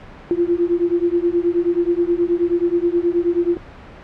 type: beating tone pair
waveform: sine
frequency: 341.6 / 351 Hz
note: F4 / F4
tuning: -38 / +9 cents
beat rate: 9.4 Hz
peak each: -18 dBFS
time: 0.31-3.57 s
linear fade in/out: 0 ms
effects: pink hiss -39 dBFS RMS until 4.03 s + low-pass 2000 Hz 12 dB/octave